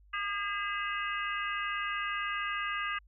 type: harmonic tone with a mistuned harmonic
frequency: 405.9 Hz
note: G#4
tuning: 40 cents flat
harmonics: 3 / 4 / 5 / 6 / 7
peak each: -35 / -37 / -39 / -41 / -42 dBFS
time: 0.13-2.99 s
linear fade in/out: 10 ms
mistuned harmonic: 6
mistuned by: +96 cents
effects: added 50 Hz sine -57 dBFS peak until 3.07 s